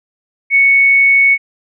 sine tone, 2217 Hz, C#7, in tune, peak -6 dBFS, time 0.5-1.38 s, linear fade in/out 50 ms, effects none

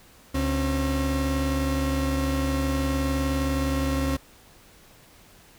35% pulse tone pair together, 72.2 / 269.3 Hz, D2 / C#4, -29 / -50 cents, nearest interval octave + major seventh, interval 2279 cents, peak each -24 dBFS, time 0.34-4.17 s, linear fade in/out 10 ms, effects pink hiss -53 dBFS RMS until 5.58 s

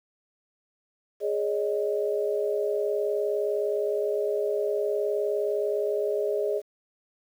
sine chord, Ab suspended fourth, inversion none, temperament equal with one note detuned, 415.3 / 562.8 / 622.3 Hz, Ab4 / Db5 / Eb5, 0 / +26 / 0 cents, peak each -26 / -31 / -30 dBFS, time 1.2-6.62 s, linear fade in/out 50 ms, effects 9-bit

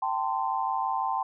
sine tone cluster, 781 / 887 / 1039 Hz, G5 / A5 / C6, -7 / +14 / -12 cents, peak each -30 dBFS, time 0.02-1.23 s, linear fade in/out 5 ms, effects none

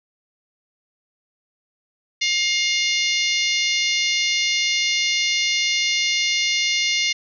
harmonic tone, 709 Hz, F5, 26 cents sharp, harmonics 3 / 4 / 5 / 6 / 7 / 8 / 9, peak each -22 / -25 / -26 / -27 / -29 / -29 / -31 dBFS, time 2.21-7.13 s, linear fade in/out 10 ms, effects none

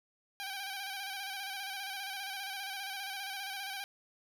10% pulse tone with vibrato, 784 Hz, G5, in tune, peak -30 dBFS, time 0.4-3.84 s, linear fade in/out 0 ms, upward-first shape square, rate 15 Hz, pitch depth 41 cents each way, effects none

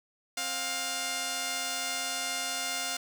5% pulse tone pair together, 264.4 / 705.9 Hz, C4 / F5, +18 / +18 cents, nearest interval octave + perfect fourth, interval 1700 cents, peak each -29 / -20 dBFS, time 0.37-2.97 s, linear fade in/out 5 ms, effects none

